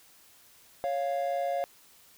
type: tone pair together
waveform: triangle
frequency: 554.8 / 698.5 Hz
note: C#5 / F5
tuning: +1 / 0 cents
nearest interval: major third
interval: 399 cents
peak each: -29 / -28 dBFS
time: 0.84-1.64 s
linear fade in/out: 0 ms
effects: white hiss -58 dBFS RMS until 2.17 s